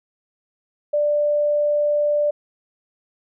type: tone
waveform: sine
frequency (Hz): 590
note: D5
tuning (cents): +8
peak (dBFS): -16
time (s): 0.93-2.31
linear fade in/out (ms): 10
effects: none